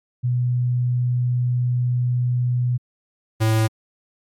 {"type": "tone pair in turn", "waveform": ["sine", "square"], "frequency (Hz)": [123.47, 110.59], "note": ["B2", "A2"], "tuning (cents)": [0, 9], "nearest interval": "major second", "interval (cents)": 191, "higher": "first", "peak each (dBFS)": [-17, -16], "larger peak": "second", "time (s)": [[0.23, 2.78], [3.4, 3.68]], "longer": "first", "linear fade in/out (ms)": 20, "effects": ["MP3 64 kbps"]}